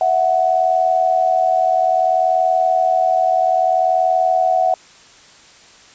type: tone pair together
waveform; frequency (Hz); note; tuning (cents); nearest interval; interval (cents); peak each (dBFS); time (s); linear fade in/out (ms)
sine; 658 / 738.6; E5 / F#5; -3 / -3; major second; 200; -17 / -14; 0.01-4.74; 2
effects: white hiss -45 dBFS RMS until 5.94 s + resampled to 16000 Hz